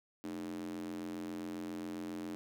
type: tone with high-pass filter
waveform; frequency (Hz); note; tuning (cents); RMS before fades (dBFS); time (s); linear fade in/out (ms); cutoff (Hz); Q
square; 43.69; F1; +1; -42; 0.24-2.35; 0; 270; 8.6
effects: none